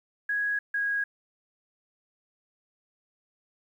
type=tone pair in turn; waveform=sine; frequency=1661.2 / 1645.9 Hz; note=G#6 / G#6; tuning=0 / -16 cents; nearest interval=unison; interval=16 cents; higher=first; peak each=-25 / -25 dBFS; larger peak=neither; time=0.29-0.59 / 0.74-1.04 s; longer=neither; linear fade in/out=5 ms; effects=10-bit